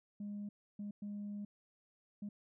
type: tone bursts at uneven times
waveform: sine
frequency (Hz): 205.2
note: G#3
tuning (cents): -21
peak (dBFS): -39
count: 4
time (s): 0.2-0.49 / 0.79-0.91 / 1.02-1.45 / 2.22-2.29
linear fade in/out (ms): 5
effects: tanh soft clip ceiling -38 dBFS